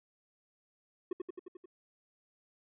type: tone with echo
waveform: triangle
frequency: 363.4 Hz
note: F#4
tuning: 31 cents flat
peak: -29 dBFS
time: 1.11-1.13 s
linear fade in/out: 5 ms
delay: 88 ms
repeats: 6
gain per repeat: -3 dB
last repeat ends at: 1.658 s
effects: resampled to 8000 Hz